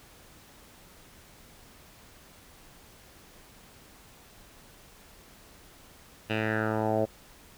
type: tone with low-pass filter sweep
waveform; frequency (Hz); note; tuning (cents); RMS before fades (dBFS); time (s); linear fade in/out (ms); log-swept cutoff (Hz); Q
10% pulse; 109.3; A2; -11; -28; 6.29-7.06; 20; 2900 to 580; 3.6
effects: pink hiss -54 dBFS RMS until 7.57 s